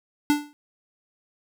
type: tone with exponential decay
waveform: square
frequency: 293.7 Hz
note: D4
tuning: in tune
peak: -15 dBFS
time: 0.3-0.53 s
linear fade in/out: 0 ms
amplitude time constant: 49 ms
effects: none